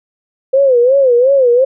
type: tone with vibrato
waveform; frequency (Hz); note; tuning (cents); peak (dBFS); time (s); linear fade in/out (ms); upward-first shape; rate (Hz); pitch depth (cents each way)
sine; 515; C5; -28; -6; 0.53-1.65; 10; sine; 2.8; 140
effects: none